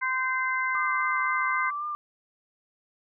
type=harmonic tone; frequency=517 Hz; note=C5; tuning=21 cents flat; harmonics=2 / 3 / 4; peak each=-29 / -29 / -29 dBFS; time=0.01-1.71 s; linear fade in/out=20 ms
type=tone with vibrato; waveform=sine; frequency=1184 Hz; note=D6; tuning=14 cents sharp; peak=-29 dBFS; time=0.75-1.95 s; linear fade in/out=0 ms; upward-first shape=sine; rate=3.8 Hz; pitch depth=28 cents each way
effects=none